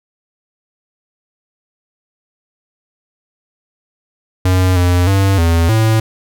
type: tone with pitch steps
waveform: square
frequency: 92.3 / 88.9 / 97.5 / 83.5 / 110.8 Hz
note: F#2 / F2 / G2 / E2 / A2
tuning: -4 / +31 / -9 / +23 / +13 cents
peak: -10 dBFS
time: 4.45-6 s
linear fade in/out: 5 ms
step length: 310 ms
effects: none